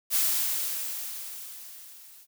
blue noise with level ramp, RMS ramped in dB -23 to -52 dBFS, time 0.1-2.27 s, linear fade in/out 50 ms, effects none

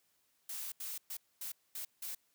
blue noise bursts at uneven times, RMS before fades -42 dBFS, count 6, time 0.49-0.72 / 0.8-0.98 / 1.1-1.17 / 1.41-1.52 / 1.75-1.85 / 2.02-2.15 s, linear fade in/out 5 ms, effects white hiss -75 dBFS RMS until 2.34 s + high-pass 60 Hz 12 dB/octave

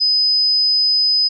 sine tone, 5020 Hz, D#8, 15 cents sharp, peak -12 dBFS, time 0-1.29 s, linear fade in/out 20 ms, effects none

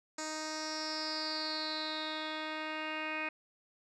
10% pulse tone with low-pass filter sweep, 311.1 Hz, D#4, in tune, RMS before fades -38 dBFS, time 0.18-3.29 s, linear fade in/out 5 ms, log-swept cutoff 6700 to 2500 Hz, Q 8.6, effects none

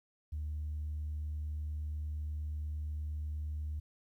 sine tone, 75.7 Hz, D#2, 47 cents flat, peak -34 dBFS, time 0.32-3.8 s, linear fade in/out 10 ms, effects tanh soft clip ceiling -32 dBFS + 12-bit

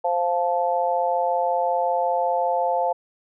sine chord, F major, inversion second, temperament just, 523.8 / 698.5 / 873.1 Hz, C5 / F5 / A5, +2 / 0 / -14 cents, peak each -24 / -23 / -24 dBFS, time 0.04-2.93 s, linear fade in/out 10 ms, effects none

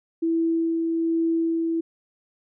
sine tone with tremolo, 329.6 Hz, E4, in tune, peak -19 dBFS, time 0.22-1.81 s, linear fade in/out 10 ms, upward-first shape sine, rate 1.2 Hz, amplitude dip 25%, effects none

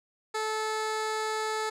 15% pulse tone with low-pass filter, 435 Hz, A4, 20 cents flat, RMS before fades -31 dBFS, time 0.34-1.7 s, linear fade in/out 10 ms, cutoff 8700 Hz, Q 0.87, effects none

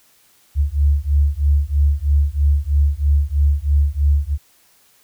sine beating tone pair, 70.6 / 73.7 Hz, C#2 / D2, +32 / +7 cents, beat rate 3.1 Hz, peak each -16 dBFS, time 0.55-4.38 s, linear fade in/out 50 ms, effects white hiss -55 dBFS RMS until 5.03 s

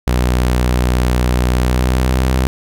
sawtooth tone with pitch glide, 61.74 to 64.18 Hz, B1 to C2, 0 to -33 cents, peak -8 dBFS, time 0.07-2.47 s, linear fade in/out 0 ms, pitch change +67 cents, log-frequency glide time 1.52-2.25 s, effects none

